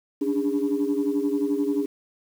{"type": "tone cluster", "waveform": "sine", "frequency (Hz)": [284.2, 295.6, 407.1], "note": ["C#4", "D4", "G#4"], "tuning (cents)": [43, 11, -35], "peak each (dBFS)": [-24, -25, -26], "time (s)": [0.21, 1.86], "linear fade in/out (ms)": 10, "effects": ["tanh soft clip ceiling -15 dBFS", "8-bit"]}